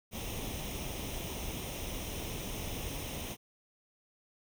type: noise with comb filter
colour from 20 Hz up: pink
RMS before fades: -39 dBFS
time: 0.11-3.37 s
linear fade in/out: 50 ms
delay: 0.33 ms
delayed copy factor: +0.65
effects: none